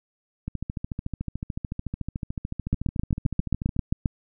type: two click trains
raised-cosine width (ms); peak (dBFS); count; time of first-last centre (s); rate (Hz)
5; -17 / -10; 46 / 11; 0.48-3.765 / 2.73-4.058; 13.7 / 7.53
effects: none